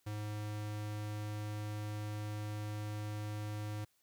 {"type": "tone", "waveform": "square", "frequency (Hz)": 105.4, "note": "G#2", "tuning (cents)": 26, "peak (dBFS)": -39, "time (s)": [0.06, 3.85], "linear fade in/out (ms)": 10, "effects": ["white hiss -75 dBFS RMS until 4.02 s"]}